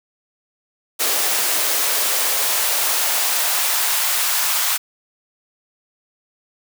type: noise with high-pass filter sweep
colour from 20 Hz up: white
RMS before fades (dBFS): -19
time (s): 0.99-4.78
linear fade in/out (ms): 20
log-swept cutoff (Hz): 400 to 1000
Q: 1.2
effects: none